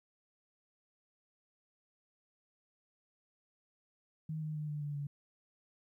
sine tone with pitch steps, 156.9 / 154.12 / 151.38 / 148.69 / 146.06 / 143.46 Hz, D#3 / D#3 / D#3 / D3 / D3 / D3, +15 / -16 / -47 / +22 / -9 / -40 cents, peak -36 dBFS, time 4.29-5.07 s, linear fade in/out 5 ms, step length 130 ms, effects 13-bit

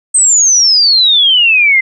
sine exponential sweep, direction down, 8400 to 2047 Hz, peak -5 dBFS, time 0.14-1.81 s, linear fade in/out 10 ms, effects none

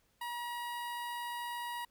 sawtooth tone with notch filter, 957 Hz, A#5, 45 cents sharp, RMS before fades -40 dBFS, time 0.21-1.85 s, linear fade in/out 5 ms, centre 6300 Hz, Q 1.2, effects pink hiss -73 dBFS RMS until 1.9 s

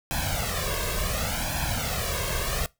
pink noise with flanger, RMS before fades -28 dBFS, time 0.11-2.66 s, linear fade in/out 0 ms, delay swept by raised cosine 1.2 to 1.87 ms, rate 0.69 Hz, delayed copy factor +0.9, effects noise-tail reverb RT60 0.2 s tail -21 dB re dry

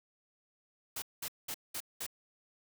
white noise bursts, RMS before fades -39 dBFS, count 5, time 0.96-2.065 s, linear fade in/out 5 ms, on 61 ms, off 200 ms, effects none

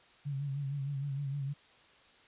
sine tone with vibrato, 139.7 Hz, C#3, 14 cents sharp, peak -33 dBFS, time 0.25-1.54 s, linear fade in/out 20 ms, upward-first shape sine, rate 6.5 Hz, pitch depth 60 cents each way, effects white hiss -61 dBFS RMS until 2.27 s + resampled to 8000 Hz

